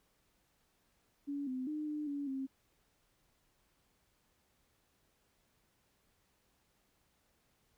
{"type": "tone with pitch steps", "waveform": "sine", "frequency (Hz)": [284, 257, 303.6, 300.1, 284.8, 267.5], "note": ["C#4", "C4", "D#4", "D4", "C#4", "C4"], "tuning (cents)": [42, -31, -42, 38, 47, 38], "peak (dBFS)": -36, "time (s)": [1.27, 2.47], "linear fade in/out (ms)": 20, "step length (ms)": 200, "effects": ["pink hiss -75 dBFS RMS until 7.77 s"]}